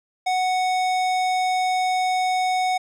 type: tone with hard clipping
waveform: sine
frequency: 740 Hz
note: F#5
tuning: in tune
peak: -21 dBFS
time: 0.26-2.78 s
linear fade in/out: 10 ms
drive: 16 dB
effects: none